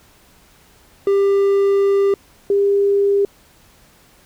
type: tone pair in turn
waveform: triangle / sine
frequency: 396.8 / 400.5 Hz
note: G4 / G4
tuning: +21 / +37 cents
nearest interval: unison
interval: 16 cents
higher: second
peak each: -10 / -12 dBFS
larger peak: first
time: 1.07-2.14 / 2.5-3.25 s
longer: first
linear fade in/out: 2 ms
effects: pink hiss -51 dBFS RMS until 4.25 s